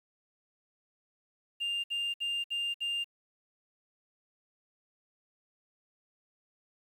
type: tone bursts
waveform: sine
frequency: 2800 Hz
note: F7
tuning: 4 cents sharp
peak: -28 dBFS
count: 5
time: 1.6-3.044 s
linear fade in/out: 20 ms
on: 240 ms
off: 61 ms
effects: tanh soft clip ceiling -29 dBFS + 10-bit